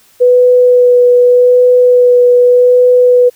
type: tone with vibrato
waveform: sine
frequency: 493.9 Hz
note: B4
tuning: in tune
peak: -3 dBFS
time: 0.2-3.3 s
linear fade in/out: 20 ms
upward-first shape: sine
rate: 0.84 Hz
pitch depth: 11 cents each way
effects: white hiss -47 dBFS RMS until 3.35 s